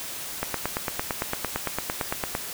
click train, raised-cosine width 0.5 ms, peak -10 dBFS, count 18, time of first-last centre 0.43-2.351 s, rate 8.85 Hz, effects white hiss -35 dBFS RMS until 2.53 s

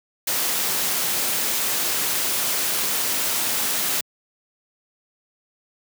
white noise, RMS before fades -23 dBFS, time 0.27-4.01 s, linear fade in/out 5 ms, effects high-pass 150 Hz 12 dB/octave

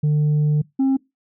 sine tone pair in turn, 150 / 267.8 Hz, D3 / C4, +37 / +40 cents, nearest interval minor seventh, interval 1003 cents, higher second, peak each -12 dBFS, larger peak neither, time 0.03-0.62 / 0.79-0.97 s, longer first, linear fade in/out 10 ms, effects noise-tail reverb RT60 0.2 s tail -23 dB re dry + tanh soft clip ceiling -14 dBFS

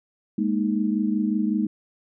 sine chord, Ab suspended second, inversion none, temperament equal, 207.7 / 233.1 / 311.1 Hz, Ab3 / Bb3 / Eb4, 0 / 0 / 0 cents, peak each -23 / -26 / -26 dBFS, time 0.38-1.67 s, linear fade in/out 5 ms, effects none

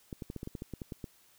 clicks, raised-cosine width 3 ms, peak -26 dBFS, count 12, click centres 0.128 / 0.222 / 0.301 / 0.363 / 0.431 / 0.474 / 0.552 / 0.621 / 0.737 / 0.818 / 0.922 / 1.042 s, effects white hiss -64 dBFS RMS until 1.38 s

